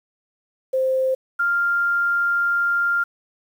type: tone pair in turn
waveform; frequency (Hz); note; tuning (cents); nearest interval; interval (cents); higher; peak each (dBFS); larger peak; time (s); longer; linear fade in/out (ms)
sine; 523 / 1396.2; C5 / F6; -1 / -1; octave + perfect fourth; 1700; second; -17; neither; 0.73-1.15 / 1.39-3.04; second; 10
effects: 8-bit